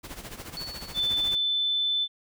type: noise with tremolo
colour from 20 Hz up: pink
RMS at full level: -38 dBFS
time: 0.03-1.36 s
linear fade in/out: 20 ms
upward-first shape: sine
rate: 14 Hz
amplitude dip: 70%
type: tone with exponential decay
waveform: sine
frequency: 4435 Hz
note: C#8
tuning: in tune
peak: -32 dBFS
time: 0.57-1.68 s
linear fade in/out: 0 ms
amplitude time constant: 240 ms
type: tone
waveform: sine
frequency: 3520 Hz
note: A7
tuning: in tune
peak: -23 dBFS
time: 0.94-2.08 s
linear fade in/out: 50 ms
effects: none